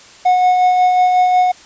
triangle tone with tremolo, 730 Hz, F#5, 24 cents flat, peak -6 dBFS, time 0.25-1.52 s, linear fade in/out 10 ms, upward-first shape sine, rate 5.5 Hz, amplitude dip 30%, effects white hiss -41 dBFS RMS until 1.65 s + resampled to 16000 Hz

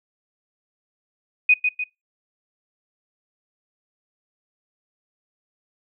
sine tone with echo, 2489 Hz, D#7, in tune, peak -11 dBFS, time 1.49-1.54 s, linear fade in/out 5 ms, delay 150 ms, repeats 2, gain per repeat -6 dB, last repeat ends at 1.84 s, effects noise-tail reverb RT60 0.2 s tail -22 dB re dry

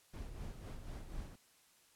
brown noise with tremolo, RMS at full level -44 dBFS, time 0.13-1.36 s, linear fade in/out 10 ms, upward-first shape sine, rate 4 Hz, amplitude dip 55%, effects white hiss -68 dBFS RMS until 1.95 s + low-pass 12000 Hz 12 dB/octave

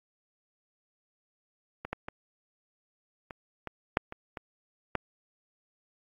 clicks, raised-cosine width 0.5 ms, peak -21 / -17 / -22 / -25 / -21 / -7 / -24 / -22 / -12 dBFS, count 9, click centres 1.85 / 1.93 / 2.085 / 3.308 / 3.673 / 3.971 / 4.124 / 4.372 / 4.953 s, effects AAC 32 kbps

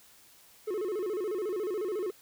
triangle tone with vibrato, 394.7 Hz, G4, 12 cents sharp, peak -28 dBFS, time 0.67-2.11 s, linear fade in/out 10 ms, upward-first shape square, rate 14 Hz, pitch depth 150 cents each way, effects white hiss -58 dBFS RMS until 2.21 s

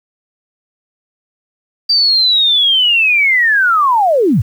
sine linear sweep, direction down, 4699 to 78 Hz, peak -8 dBFS, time 1.89-4.42 s, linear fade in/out 10 ms, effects 7-bit

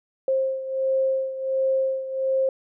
sine beating tone pair, 530 / 531.4 Hz, C5 / C5, +22 / +27 cents, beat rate 1.4 Hz, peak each -22 / -27 dBFS, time 0.28-2.49 s, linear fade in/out 2 ms, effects none

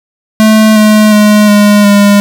square tone with pitch steps, 217.3 / 213.7 / 210.1 / 206.6 / 203.2 Hz, A3 / G#3 / G#3 / G#3 / G#3, -21 / +50 / +20 / -9 / -38 cents, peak -3 dBFS, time 0.4-2.2 s, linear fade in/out 0 ms, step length 360 ms, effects none

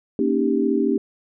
sine chord, Eb dominant seventh, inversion second, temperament equal with one note detuned, 233.1 / 277.2 / 311.1 / 394.5 Hz, Bb3 / Db4 / Eb4 / G4, 0 / 0 / 0 / +11 cents, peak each -23 / -22 / -24 / -22 dBFS, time 0.19-0.98 s, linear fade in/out 2 ms, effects none

